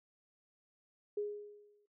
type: tone with exponential decay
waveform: sine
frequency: 414.4 Hz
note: G#4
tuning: 4 cents flat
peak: -32 dBFS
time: 1.17-1.86 s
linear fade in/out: 5 ms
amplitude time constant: 150 ms
effects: noise-tail reverb RT60 0.1 s tail -17 dB re dry